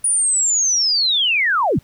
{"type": "linear sweep", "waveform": "sine", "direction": "down", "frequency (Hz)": [9700, 82.41], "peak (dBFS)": -14, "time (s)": [0.04, 1.79], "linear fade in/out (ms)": 5, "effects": ["pink hiss -55 dBFS RMS until 1.83 s"]}